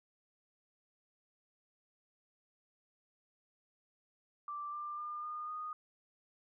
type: tone with pitch steps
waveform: sine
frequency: 1174 / 1189 / 1204.2 / 1219.6 / 1235.2 Hz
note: D6 / D6 / D6 / D#6 / D#6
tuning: -1 / +21 / +43 / -35 / -13 cents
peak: -39 dBFS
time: 4.48-5.73 s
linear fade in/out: 2 ms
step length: 250 ms
effects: none